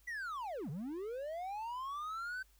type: linear two-way sweep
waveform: triangle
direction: down then up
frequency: 1991 to 130.2 to 1548 Hz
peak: -37 dBFS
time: 0.07-2.43 s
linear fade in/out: 10 ms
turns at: 0.7 s
effects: added 50 Hz sine -65 dBFS peak until 2.59 s + white hiss -71 dBFS RMS until 2.59 s